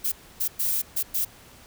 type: noise bursts at uneven times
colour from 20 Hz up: violet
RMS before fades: -25 dBFS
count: 5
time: 0.04-0.12 / 0.4-0.48 / 0.59-0.82 / 0.96-1.03 / 1.14-1.25 s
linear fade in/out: 10 ms
effects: pink hiss -50 dBFS RMS until 1.66 s